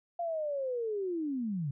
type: linear sweep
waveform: sine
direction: down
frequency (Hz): 698.5 to 130.81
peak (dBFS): -31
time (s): 0.19-1.71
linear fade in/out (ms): 5
effects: none